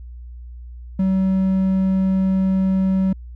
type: tone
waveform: triangle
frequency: 190 Hz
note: F#3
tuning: 46 cents sharp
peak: -13 dBFS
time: 0.99-3.13 s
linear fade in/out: 5 ms
effects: added 60 Hz sine -33 dBFS peak until 3.35 s